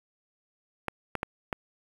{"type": "clicks", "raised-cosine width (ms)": 0.5, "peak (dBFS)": -14, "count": 4, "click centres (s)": [0.883, 1.153, 1.231, 1.528], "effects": ["7-bit"]}